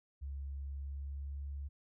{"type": "tone with pitch glide", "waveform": "sine", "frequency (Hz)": [69.3, 70.35], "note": ["C#2", "C#2"], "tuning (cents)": [0, 26], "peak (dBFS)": -39, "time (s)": [0.21, 1.69], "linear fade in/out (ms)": 20, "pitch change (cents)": 26, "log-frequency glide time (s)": [0.66, 1.45], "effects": []}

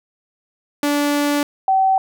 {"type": "tone pair in turn", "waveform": ["sawtooth", "sine"], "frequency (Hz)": [290, 766.2], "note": ["D4", "G5"], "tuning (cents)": [-22, -40], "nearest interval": "octave + perfect fourth", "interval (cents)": 1682, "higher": "second", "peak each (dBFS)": -12, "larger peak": "neither", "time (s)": [[0.83, 1.43], [1.68, 1.98]], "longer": "first", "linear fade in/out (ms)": 2, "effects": []}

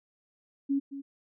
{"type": "tone with echo", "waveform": "sine", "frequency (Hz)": 277.2, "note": "C#4", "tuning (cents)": 0, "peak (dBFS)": -24, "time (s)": [0.69, 0.8], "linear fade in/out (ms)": 20, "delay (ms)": 220, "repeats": 1, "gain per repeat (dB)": -12, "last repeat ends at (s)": 1.02, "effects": []}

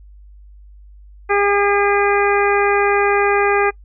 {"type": "harmonic tone", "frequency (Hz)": 404.8, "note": "G#4", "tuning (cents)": -44, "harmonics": [1, 2, 3, 4, 5, 6], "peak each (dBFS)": [-16, -19, -21, -22, -23, -24], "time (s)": [1.29, 3.71], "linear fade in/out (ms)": 20, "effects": ["noise-tail reverb RT60 0.1 s tail -24 dB re dry", "added 50 Hz sine -39 dBFS peak until 3.84 s"]}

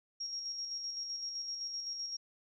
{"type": "tone with tremolo", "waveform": "sine", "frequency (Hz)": 5588, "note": "F8", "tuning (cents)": 0, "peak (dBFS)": -36, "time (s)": [0.2, 2.17], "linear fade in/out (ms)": 10, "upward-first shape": "square", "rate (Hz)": 7.8, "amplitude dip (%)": 35, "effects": []}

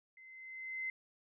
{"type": "tone with level ramp", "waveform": "sine", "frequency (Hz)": 2061, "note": "C7", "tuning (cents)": -27, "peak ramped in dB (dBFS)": [-55, -35], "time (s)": [0.17, 0.9], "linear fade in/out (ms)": 2, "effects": []}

